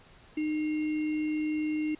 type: tone with sample-and-hold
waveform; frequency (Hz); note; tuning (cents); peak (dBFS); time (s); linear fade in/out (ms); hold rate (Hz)
sine; 306.1; D#4; -28; -27; 0.37-1.95; 5; 2450
effects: pink hiss -56 dBFS RMS until 1.99 s + resampled to 8000 Hz